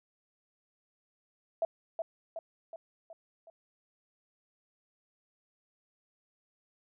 sine tone with echo, 659.3 Hz, E5, in tune, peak -26 dBFS, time 1.62-1.65 s, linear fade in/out 2 ms, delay 370 ms, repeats 5, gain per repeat -5 dB, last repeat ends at 3.5 s, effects none

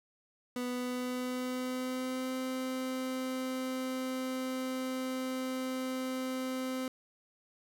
30% pulse tone with pitch glide, 247.4 to 258.8 Hz, B3 to C4, +3 to -19 cents, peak -31 dBFS, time 0.56-6.88 s, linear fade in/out 2 ms, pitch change +78 cents, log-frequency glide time 0.67-2.34 s, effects none

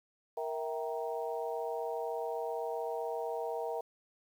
harmonic tone with a mistuned harmonic, 155.9 Hz, D#3, 4 cents sharp, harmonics 3 / 4 / 5 / 6, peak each -37 / -39 / -41 / -43 dBFS, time 0.37-3.81 s, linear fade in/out 5 ms, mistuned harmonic 4, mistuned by +77 cents, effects 10-bit

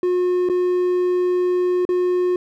triangle tone with dropouts, 360 Hz, F#4, 47 cents flat, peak -14 dBFS, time 0.03-2.36 s, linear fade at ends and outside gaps 2 ms, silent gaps 0.489-0.497 / 1.852-1.89 s, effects none

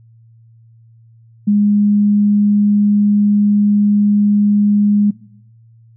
sine tone, 206 Hz, G#3, 14 cents flat, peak -9 dBFS, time 1.47-5.11 s, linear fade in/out 10 ms, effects noise-tail reverb RT60 0.9 s tail -22 dB re dry + added 114 Hz sine -43 dBFS peak until 5.96 s

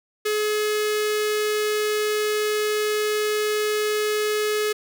sawtooth tone with notch filter, 424.2 Hz, G#4, 37 cents sharp, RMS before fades -23 dBFS, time 0.25-4.73 s, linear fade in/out 10 ms, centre 860 Hz, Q 1.8, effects none

